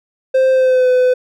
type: tone with pitch glide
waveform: triangle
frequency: 523.3 to 504.6 Hz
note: C5 to B4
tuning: 0 to +37 cents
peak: -7 dBFS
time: 0.34-1.14 s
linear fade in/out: 10 ms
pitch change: -63 cents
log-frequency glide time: 0.51-0.89 s
effects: none